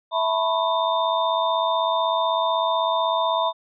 sine tone cluster, 658 / 900 / 996 / 1096 / 3624 Hz, E5 / A5 / B5 / C#6 / A#7, -3 / +39 / +14 / -20 / -50 cents, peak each -24 / -28 / -22 / -31 / -30 dBFS, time 0.11-3.53 s, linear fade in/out 50 ms, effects none

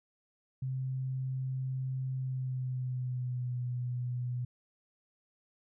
sine tone with pitch glide, 130.81 to 123.54 Hz, C3 to B2, 0 to +1 cents, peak -32 dBFS, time 0.62-4.45 s, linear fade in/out 5 ms, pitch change -99 cents, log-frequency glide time 2.16-3.59 s, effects none

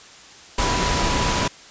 sine tone in noise, 984 Hz, B5, 7 cents flat, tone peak -26 dBFS, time 0.58-1.48 s, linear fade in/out 5 ms, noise pink, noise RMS -21 dBFS, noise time 0.58-1.48 s, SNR -8 dB, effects white hiss -44 dBFS RMS until 1.7 s + resampled to 16000 Hz

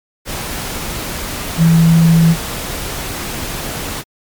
sine tone in noise, 165.1 Hz, E3, 3 cents sharp, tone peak -6 dBFS, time 1.57-2.36 s, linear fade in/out 50 ms, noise pink, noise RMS -23 dBFS, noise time 0.25-4.04 s, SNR +14 dB, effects MP3 96 kbps

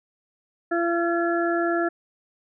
harmonic tone, 340.5 Hz, F4, 44 cents flat, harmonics 1 / 2 / 4 / 5, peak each -23 / -26 / -29 / -30 dBFS, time 0.71-1.89 s, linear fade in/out 10 ms, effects none

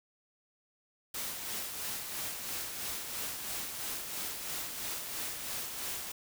white noise with tremolo, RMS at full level -37 dBFS, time 1.14-6.12 s, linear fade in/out 5 ms, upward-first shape sine, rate 3 Hz, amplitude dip 40%, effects none

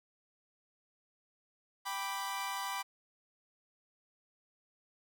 sawtooth chord, G major, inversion none, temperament equal, 784 / 987.8 / 1174.7 Hz, G5 / B5 / D6, 0 / 0 / 0 cents, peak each -38 / -35 / -38 dBFS, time 1.85-2.83 s, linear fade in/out 20 ms, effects none

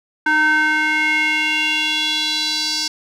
square tone with band-pass filter sweep, 307.9 Hz, D#4, 18 cents flat, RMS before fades -18 dBFS, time 0.26-2.88 s, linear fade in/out 5 ms, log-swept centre 1400 to 5000 Hz, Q 4.1, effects none

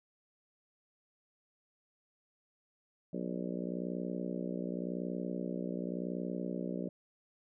harmonic tone with a mistuned harmonic, 60.9 Hz, B1, 24 cents flat, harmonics 3 / 4 / 5 / 6 / 7 / 8 / 9 / 10, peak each -39 / -41 / -43 / -45 / -46 / -47 / -48 / -49 dBFS, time 3.13-6.89 s, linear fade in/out 5 ms, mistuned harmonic 10, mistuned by -38 cents, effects none

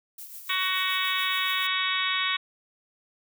violet noise with tremolo, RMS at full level -40 dBFS, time 0.18-1.67 s, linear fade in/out 5 ms, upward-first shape sine, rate 7 Hz, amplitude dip 50%
harmonic tone, 373.8 Hz, F#4, 18 cents sharp, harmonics 3 / 4 / 5 / 6 / 7 / 8 / 9 / 10, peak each -31 / -35 / -32 / -31 / -35 / -36 / -32 / -31 dBFS, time 0.49-2.37 s, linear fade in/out 10 ms
effects none

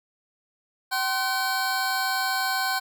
square tone cluster, 766 / 1050 / 1520 / 4214 Hz, G5 / C6 / F#6 / C8, -40 / +6 / +46 / +12 cents, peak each -29 / -32 / -28 / -33 dBFS, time 0.91-2.8 s, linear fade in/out 20 ms, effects none

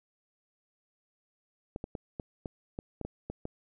clicks, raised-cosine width 2 ms, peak -23 dBFS, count 10, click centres 1.761 / 1.841 / 1.952 / 2.198 / 2.458 / 2.789 / 3.013 / 3.05 / 3.3 / 3.454 s, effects none

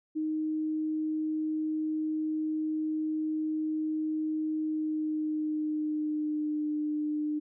sine tone with pitch glide, 311.1 to 301.2 Hz, D#4 to D4, 0 to +44 cents, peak -28 dBFS, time 0.15-7.4 s, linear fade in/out 20 ms, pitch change -56 cents, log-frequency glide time 4.61-6.72 s, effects none

